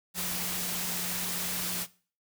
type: tone in noise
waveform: sine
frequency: 178.9 Hz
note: F3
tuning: 42 cents sharp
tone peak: -40 dBFS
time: 0.14-1.87 s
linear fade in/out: 50 ms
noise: white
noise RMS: -33 dBFS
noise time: 0.14-1.87 s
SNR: -10 dB
effects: noise-tail reverb RT60 0.4 s tail -19 dB re dry